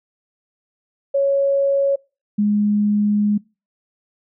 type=tone pair in turn; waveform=sine; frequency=554.4 / 207.7 Hz; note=C#5 / G#3; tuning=0 / 0 cents; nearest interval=octave + perfect fourth; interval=1700 cents; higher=first; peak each=-14 dBFS; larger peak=neither; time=1.14-1.96 / 2.38-3.38 s; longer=second; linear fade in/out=10 ms; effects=noise-tail reverb RT60 0.3 s tail -24 dB re dry